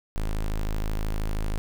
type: tone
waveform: square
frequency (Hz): 26.47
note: G#0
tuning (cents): +34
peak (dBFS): -25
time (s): 0.16-1.58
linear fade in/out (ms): 0
effects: 10-bit